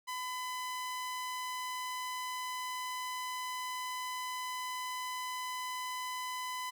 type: tone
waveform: sawtooth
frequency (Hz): 1007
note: B5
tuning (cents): +33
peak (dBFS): -33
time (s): 0.07-6.71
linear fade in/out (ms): 20
effects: none